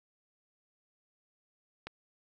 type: click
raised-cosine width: 0.3 ms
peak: -24 dBFS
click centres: 1.87 s
effects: none